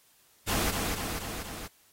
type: noise with echo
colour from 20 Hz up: pink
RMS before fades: -29 dBFS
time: 0.47-0.72 s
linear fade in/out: 20 ms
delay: 240 ms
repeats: 4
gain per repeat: -3 dB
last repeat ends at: 1.68 s
effects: white hiss -63 dBFS RMS until 1.92 s + AAC 48 kbps